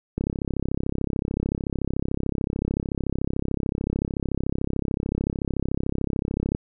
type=click train; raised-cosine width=3 ms; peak=-12 dBFS; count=215; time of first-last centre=0.18-6.549 s; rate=33.6 Hz; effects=none